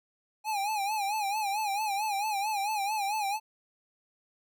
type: tone with vibrato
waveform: square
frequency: 827 Hz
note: G#5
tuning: 8 cents flat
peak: -29 dBFS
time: 0.44-3.4 s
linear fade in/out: 50 ms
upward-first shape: sine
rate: 4.5 Hz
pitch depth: 100 cents each way
effects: none